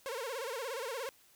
sawtooth tone with vibrato, 498.1 Hz, B4, 15 cents sharp, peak -33 dBFS, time 0.06-1.09 s, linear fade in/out 0 ms, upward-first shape sine, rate 17 Hz, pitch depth 190 cents each way, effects white hiss -64 dBFS RMS until 1.35 s

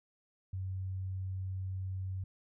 sine tone, 94.3 Hz, F#2, 33 cents sharp, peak -35 dBFS, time 0.53-2.24 s, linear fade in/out 5 ms, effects none

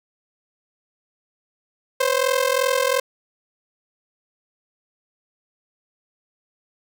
sawtooth ring-modulated tone, 523.3 Hz, C5, in tune, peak -11 dBFS, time 2-3 s, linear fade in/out 5 ms, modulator 21.4 Hz, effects none

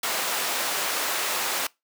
pink high-pass noise, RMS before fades -27 dBFS, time 0.03-1.67 s, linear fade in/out 5 ms, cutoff 630 Hz, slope 12 dB/octave, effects noise-tail reverb RT60 0.2 s tail -23 dB re dry

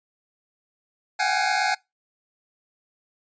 25% pulse tone cluster, 698 / 753 / 781 / 830 / 2137 Hz, F5 / F#5 / G5 / G#5 / C7, -1 / +30 / -7 / -1 / +36 cents, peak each -29 / -21 / -27 / -21 / -27 dBFS, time 1.19-1.75 s, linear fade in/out 10 ms, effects noise-tail reverb RT60 0.2 s tail -24 dB re dry + resampled to 16000 Hz

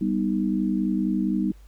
sine chord, G augmented, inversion none, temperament equal, 196 / 246.9 / 311.1 Hz, G3 / B3 / D#4, 0 / 0 / 0 cents, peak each -24 / -27 / -26 dBFS, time 0.01-1.52 s, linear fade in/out 5 ms, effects added 50 Hz sine -45 dBFS peak until 1.67 s + pink hiss -61 dBFS RMS until 1.67 s

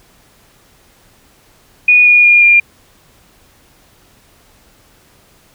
sine tone with pitch steps, 2462 / 2441 / 2420 / 2399 Hz, D#7 / D#7 / D#7 / D7, -19 / -34 / -49 / +36 cents, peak -4 dBFS, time 1.88-2.6 s, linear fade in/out 5 ms, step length 180 ms, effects pink hiss -49 dBFS RMS until 5.54 s

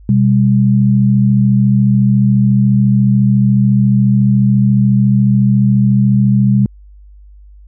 sine tone pair together, 126.18 / 200.3 Hz, B2 / G3, +38 / +38 cents, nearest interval minor sixth, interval 800 cents, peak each -10 dBFS, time 0.09-6.66 s, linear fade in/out 2 ms, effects added 50 Hz sine -36 dBFS peak until 7.67 s

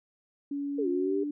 sine tone with pitch glide, 283.5 to 292.8 Hz, C#4 to D4, +39 to -5 cents, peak -30 dBFS, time 0.51-1.31 s, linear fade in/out 5 ms, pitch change +56 cents, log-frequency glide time 1.02-1.14 s
sine exponential two-way sweep, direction down then up, 474.6 to 349.2 to 404.4 Hz, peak -27 dBFS, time 0.78-1.24 s, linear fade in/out 10 ms, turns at 0.88 s
effects none

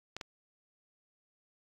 clicks, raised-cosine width 0.2 ms, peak -22 dBFS, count 2, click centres 0.166 / 0.212 s, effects AAC 64 kbps

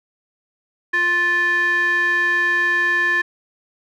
square tone with band-pass filter, 350.4 Hz, F4, 6 cents sharp, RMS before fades -18 dBFS, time 0.93-3.22 s, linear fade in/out 10 ms, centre 1700 Hz, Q 6.6, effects none

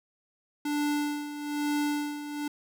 square tone with tremolo, 293.7 Hz, D4, in tune, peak -26 dBFS, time 0.65-2.48 s, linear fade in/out 5 ms, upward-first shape sine, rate 1.1 Hz, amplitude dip 70%, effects none

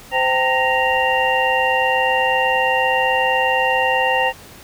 sine tone cluster, 518 / 780 / 908 / 1874 / 2775 Hz, C5 / G5 / A#5 / A#6 / F7, -17 / -9 / -46 / +9 / -12 cents, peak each -21 dBFS, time 0.11-4.33 s, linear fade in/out 50 ms, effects pink hiss -41 dBFS RMS until 4.63 s

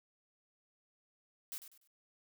blue noise with echo, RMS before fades -43 dBFS, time 1.52-1.58 s, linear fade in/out 0 ms, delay 98 ms, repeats 3, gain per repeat -10 dB, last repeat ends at 1.874 s, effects none

